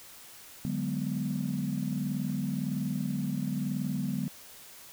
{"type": "chord", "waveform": "sine", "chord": "G# half-diminished seventh", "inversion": "second", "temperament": "equal with one note detuned", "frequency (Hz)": [146.83, 185, 206.2, 246.9], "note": ["D3", "F#3", "G#3", "B3"], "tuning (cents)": [0, 0, -12, 0], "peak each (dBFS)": -34, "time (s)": [0.65, 4.28], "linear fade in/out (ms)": 0, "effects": ["tanh soft clip ceiling -20 dBFS", "white hiss -50 dBFS RMS until 4.92 s"]}